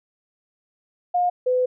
sine tone pair in turn, 713 / 504.2 Hz, F5 / B4, +36 / +36 cents, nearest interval tritone, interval 600 cents, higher first, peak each -17 dBFS, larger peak neither, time 1.14-1.3 / 1.46-1.66 s, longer second, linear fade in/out 10 ms, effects none

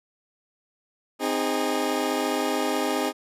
20% pulse chord, Ab major, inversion first, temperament equal with one note detuned, 261.6 / 311.1 / 410.1 Hz, C4 / Eb4 / Ab4, 0 / 0 / -22 cents, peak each -23 dBFS, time 1.19-3.13 s, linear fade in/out 50 ms, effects resampled to 32000 Hz

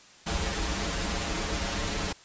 pink noise with comb filter, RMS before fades -30 dBFS, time 0.26-2.13 s, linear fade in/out 10 ms, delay 8 ms, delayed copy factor -0.95, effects white hiss -53 dBFS RMS until 2.24 s + resampled to 16000 Hz

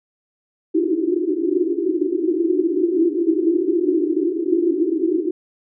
white band-pass noise, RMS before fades -19 dBFS, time 0.74-5.31 s, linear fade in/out 5 ms, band 310 to 370 Hz, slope 96 dB/octave, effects none

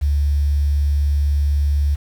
sine tone with quantisation, 72 Hz, D2, 34 cents flat, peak -14 dBFS, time 0.01-1.96 s, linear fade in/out 20 ms, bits 7, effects none

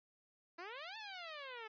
10% pulse exponential two-way sweep, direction up then down, 326.7 to 902 to 426.5 Hz, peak -38 dBFS, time 0.58-1.68 s, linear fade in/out 10 ms, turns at 0.97 s, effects resampled to 11025 Hz

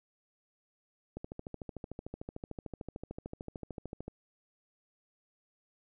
click train, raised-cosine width 2 ms, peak -27 dBFS, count 40, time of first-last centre 1.17-4.08 s, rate 13.4 Hz, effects none

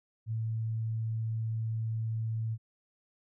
sine tone, 111.9 Hz, A2, 30 cents sharp, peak -30 dBFS, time 0.26-2.58 s, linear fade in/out 50 ms, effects none

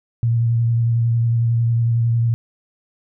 sine tone with vibrato, 116.54 Hz, A#2, in tune, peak -14 dBFS, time 0.23-2.34 s, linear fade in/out 0 ms, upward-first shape sine, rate 11 Hz, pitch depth 20 cents each way, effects none

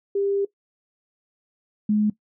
sine tone pair in turn, 398.3 / 211 Hz, G4 / G#3, +28 / +28 cents, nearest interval major seventh, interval 1100 cents, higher first, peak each -20 / -17 dBFS, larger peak second, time 0.15-0.45 / 1.89-2.1 s, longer first, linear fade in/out 5 ms, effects noise-tail reverb RT60 0.1 s tail -18 dB re dry

